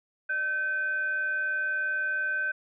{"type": "tone with frequency modulation", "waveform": "sine", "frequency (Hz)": 1537, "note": "G6", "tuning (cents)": -35, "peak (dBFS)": -26, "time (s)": [0.29, 2.52], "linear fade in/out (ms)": 10, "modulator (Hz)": 937, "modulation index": 0.24, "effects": []}